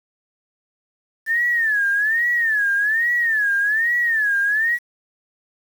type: tone with vibrato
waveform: sine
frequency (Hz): 1760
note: A6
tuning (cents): 0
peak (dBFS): -16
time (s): 1.26-4.79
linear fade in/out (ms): 50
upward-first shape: sine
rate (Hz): 1.2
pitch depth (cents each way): 160
effects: 7-bit